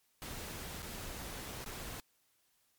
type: noise with dropouts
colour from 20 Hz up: pink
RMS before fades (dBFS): -44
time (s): 0.22-2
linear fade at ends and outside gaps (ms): 0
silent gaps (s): 0.822-0.828 / 1.643-1.661
effects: white hiss -74 dBFS RMS until 2.78 s + MP3 96 kbps